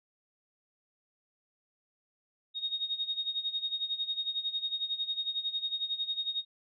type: tone with tremolo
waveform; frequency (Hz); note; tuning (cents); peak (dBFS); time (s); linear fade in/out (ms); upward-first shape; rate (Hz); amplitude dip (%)
sine; 3729; A#7; 0; -28; 2.54-6.45; 50; sine; 11; 80
effects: none